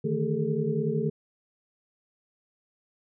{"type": "tone cluster", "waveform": "sine", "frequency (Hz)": [149, 159.7, 222.4, 407.4, 443.4], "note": ["D3", "D#3", "A3", "G#4", "A4"], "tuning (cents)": [25, 45, 19, -33, 13], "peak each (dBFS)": -31, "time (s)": [0.04, 1.1], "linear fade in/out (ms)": 10, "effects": []}